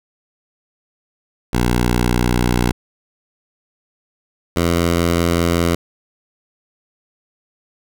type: tone pair in turn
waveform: 10% pulse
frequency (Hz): 60.3 / 85.28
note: B1 / F2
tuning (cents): -41 / -41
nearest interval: tritone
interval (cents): 600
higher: second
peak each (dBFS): -6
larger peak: neither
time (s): 1.53-2.72 / 4.56-5.75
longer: neither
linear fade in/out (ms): 5
effects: none